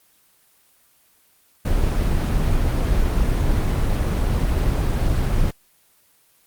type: noise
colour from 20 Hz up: brown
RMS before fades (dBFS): -19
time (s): 1.65-5.51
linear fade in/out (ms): 5
effects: white hiss -58 dBFS RMS until 6.46 s + Opus 24 kbps